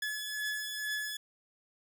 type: beating tone pair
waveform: sawtooth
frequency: 1709 / 1711.2 Hz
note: G#6 / A6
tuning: +49 / -49 cents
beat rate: 2.2 Hz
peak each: -32 / -37 dBFS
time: 0.02-1.17 s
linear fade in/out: 5 ms
effects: none